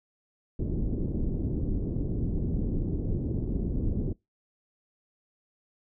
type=low-pass noise; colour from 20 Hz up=pink; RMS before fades=-29 dBFS; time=0.59-4.13 s; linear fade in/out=5 ms; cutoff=360 Hz; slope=24 dB/octave; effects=noise-tail reverb RT60 0.2 s tail -24 dB re dry